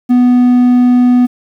triangle tone, 247.1 Hz, B3, 1 cent sharp, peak -3 dBFS, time 0.09-1.27 s, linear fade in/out 20 ms, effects 7-bit

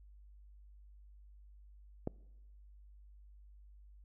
click, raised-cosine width 2 ms, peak -22 dBFS, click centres 2.074 s, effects noise-tail reverb RT60 1.0 s tail -24 dB re dry + added 50 Hz sine -55 dBFS peak until 4.04 s

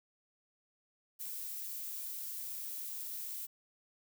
violet noise, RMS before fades -42 dBFS, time 1.19-3.47 s, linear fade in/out 20 ms, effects none

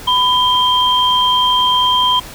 sine tone pair together, 1000 / 3175 Hz, B5 / G7, +21 / +21 cents, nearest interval octave + minor sixth, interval 2000 cents, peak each -13 dBFS, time 0.07-2.2 s, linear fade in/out 10 ms, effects pink hiss -33 dBFS RMS until 2.34 s

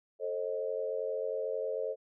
sine chord, A diminished, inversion none, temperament equal with one note detuned, 440 / 533 / 622.3 Hz, A4 / C5 / Eb5, 0 / +32 / 0 cents, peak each -36 / -35 / -38 dBFS, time 0.19-1.96 s, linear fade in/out 50 ms, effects none

